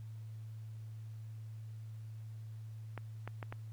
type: clicks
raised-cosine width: 0.5 ms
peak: -28 dBFS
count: 4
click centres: 2.977 / 3.276 / 3.428 / 3.525 s
effects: added 110 Hz sine -44 dBFS peak until 3.72 s + pink hiss -69 dBFS RMS until 3.72 s